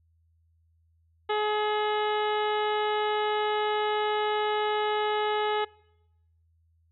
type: harmonic tone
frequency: 423.1 Hz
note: G#4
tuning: 32 cents sharp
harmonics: 1 / 2 / 3 / 4 / 5 / 6 / 7 / 8 / 9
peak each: -27 / -29 / -34 / -38 / -39 / -48 / -39 / -43 / -44 dBFS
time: 1.29-5.65 s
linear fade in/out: 10 ms
effects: noise-tail reverb RT60 0.9 s tail -24 dB re dry + added 82 Hz sine -63 dBFS peak until 6.91 s